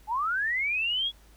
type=linear sweep; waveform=sine; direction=up; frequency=818 to 3391 Hz; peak=-25 dBFS; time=0.07-1.12 s; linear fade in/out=50 ms; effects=added 52 Hz sine -54 dBFS peak until 1.36 s + pink hiss -60 dBFS RMS until 1.36 s